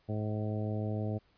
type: harmonic tone with a mistuned harmonic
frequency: 106.6 Hz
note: G#2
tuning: 46 cents sharp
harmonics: 1 / 2 / 3 / 4 / 5 / 6 / 7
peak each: -33 / -38 / -42 / -43 / -44 / -44 / -49 dBFS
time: 0.08-1.19 s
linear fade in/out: 20 ms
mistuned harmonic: 7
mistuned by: +25 cents
effects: pink hiss -69 dBFS RMS until 1.37 s + resampled to 11025 Hz